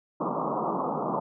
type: band-pass noise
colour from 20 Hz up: white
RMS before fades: -29 dBFS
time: 0.2-1.2 s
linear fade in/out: 10 ms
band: 140 to 1200 Hz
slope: 96 dB/octave
effects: none